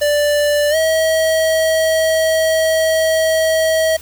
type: tone with pitch glide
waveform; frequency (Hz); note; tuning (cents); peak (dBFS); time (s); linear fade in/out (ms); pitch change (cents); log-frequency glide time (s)
square; 587.3 to 640.5; D5 to E5; 0 to -50; -13; 0.01-3.97; 10; +150; 0.7-0.76
effects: added 72 Hz sine -40 dBFS peak until 4.01 s + white hiss -38 dBFS RMS until 4.01 s